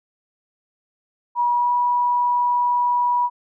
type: tone with pitch glide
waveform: sine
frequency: 964 to 973 Hz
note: B5 to B5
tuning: -42 to -26 cents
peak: -16 dBFS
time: 1.35-3.3 s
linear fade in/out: 50 ms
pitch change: +16 cents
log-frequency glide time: 1.55-1.72 s
effects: none